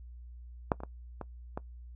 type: clicks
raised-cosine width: 1 ms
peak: -11 / -30 / -24 / -24 / -21 dBFS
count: 5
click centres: 0.718 / 0.804 / 0.835 / 1.213 / 1.575 s
effects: noise-tail reverb RT60 0.1 s tail -20 dB re dry + added 60 Hz sine -45 dBFS peak until 1.95 s